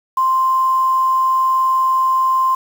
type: tone with quantisation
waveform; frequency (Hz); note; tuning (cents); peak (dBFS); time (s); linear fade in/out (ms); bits
sine; 1046.5; C6; 0; -12; 0.17-2.55; 5; 6
effects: none